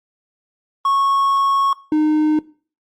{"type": "tone pair in turn", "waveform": "triangle", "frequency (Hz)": [1101, 306.6], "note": ["C#6", "D#4"], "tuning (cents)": [-12, -25], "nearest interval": "octave + minor seventh", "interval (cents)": 2213, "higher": "first", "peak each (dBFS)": [-12, -11], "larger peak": "second", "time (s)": [[0.85, 1.73], [1.92, 2.39]], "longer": "first", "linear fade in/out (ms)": 2, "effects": ["noise-tail reverb RT60 0.4 s tail -20 dB re dry", "Opus 32 kbps"]}